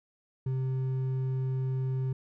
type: tone with hard clipping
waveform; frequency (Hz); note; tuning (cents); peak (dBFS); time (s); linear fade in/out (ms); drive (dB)
triangle; 130.81; C3; 0; -29; 0.46-2.13; 5; 8
effects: none